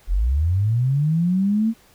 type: linear sweep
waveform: sine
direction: up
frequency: 38.12 to 230.2 Hz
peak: -16 dBFS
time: 0.07-1.74 s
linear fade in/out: 50 ms
effects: pink hiss -54 dBFS RMS until 1.94 s